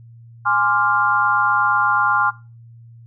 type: chord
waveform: sine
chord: D half-diminished seventh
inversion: second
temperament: equal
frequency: 830.6 / 1046.5 / 1174.7 / 1396.9 Hz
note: Ab5 / C6 / D6 / F6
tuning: 0 / 0 / 0 / 0 cents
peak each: -21 / -20 / -22 / -18 dBFS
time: 0.45-2.31 s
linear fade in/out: 20 ms
effects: noise-tail reverb RT60 0.3 s tail -19 dB re dry + added 116 Hz sine -40 dBFS peak until 3.06 s